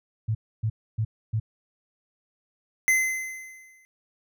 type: tone bursts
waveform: sine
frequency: 110 Hz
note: A2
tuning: in tune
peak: -22 dBFS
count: 4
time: 0.28-1.4 s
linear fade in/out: 10 ms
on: 70 ms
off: 280 ms
type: tone with exponential decay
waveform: square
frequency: 2055 Hz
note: C7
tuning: 32 cents flat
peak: -17 dBFS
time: 2.88-3.85 s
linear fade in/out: 0 ms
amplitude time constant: 210 ms
effects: none